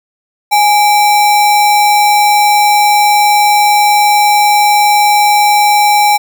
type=tone with sample-and-hold; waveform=sine; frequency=830.6 Hz; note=G#5; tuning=in tune; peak=-5 dBFS; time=0.51-6.18 s; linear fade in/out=20 ms; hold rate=3150 Hz; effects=none